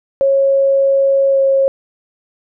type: tone with pitch glide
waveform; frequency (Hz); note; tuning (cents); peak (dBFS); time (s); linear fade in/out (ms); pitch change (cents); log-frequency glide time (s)
sine; 547 to 542.3; C#5 to C#5; -23 to -38; -9; 0.21-1.68; 0; -15; 1.3-1.39
effects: none